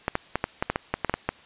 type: clicks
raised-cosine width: 0.5 ms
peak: -8 dBFS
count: 12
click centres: 0.081 / 0.154 / 0.356 / 0.441 / 0.625 / 0.7 / 0.759 / 0.94 / 1.047 / 1.096 / 1.14 / 1.29 s
effects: white hiss -51 dBFS RMS until 1.45 s + resampled to 8000 Hz